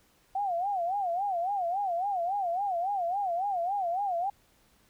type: tone with vibrato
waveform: sine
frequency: 745 Hz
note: F#5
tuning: 12 cents sharp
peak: -27 dBFS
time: 0.35-4.3 s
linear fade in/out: 5 ms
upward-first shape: sine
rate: 3.6 Hz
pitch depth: 170 cents each way
effects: pink hiss -65 dBFS RMS until 4.89 s